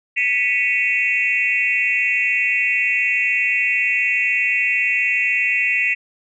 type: tone cluster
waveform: sine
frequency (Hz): 1969 / 2233 / 2496 / 2707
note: B6 / C#7 / D#7 / E7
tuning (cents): -6 / +12 / +5 / +45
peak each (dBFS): -21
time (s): 0.16-5.95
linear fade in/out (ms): 20
effects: tanh soft clip ceiling -5 dBFS